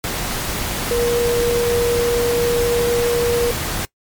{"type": "tone in noise", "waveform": "sine", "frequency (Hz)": 476.4, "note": "A#4", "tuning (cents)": 38, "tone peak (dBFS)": -15, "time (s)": [0.91, 3.51], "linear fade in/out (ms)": 0, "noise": "pink", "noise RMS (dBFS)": -23, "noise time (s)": [0.04, 3.85], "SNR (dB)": 5, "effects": ["noise-tail reverb RT60 0.1 s tail -22 dB re dry", "MP3 96 kbps"]}